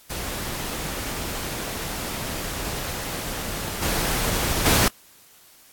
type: noise with level steps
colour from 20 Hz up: pink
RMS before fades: -30 / -24 / -18 dBFS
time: 0.1-4.88 s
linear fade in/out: 2 ms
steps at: 3.82 / 4.65 s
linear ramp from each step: 10 ms
effects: white hiss -52 dBFS RMS until 5.72 s + AAC 64 kbps